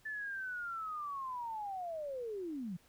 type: linear sweep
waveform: sine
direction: down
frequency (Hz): 1760 to 162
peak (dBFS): -38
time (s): 0.05-2.77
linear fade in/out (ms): 10
effects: pink hiss -67 dBFS RMS until 2.88 s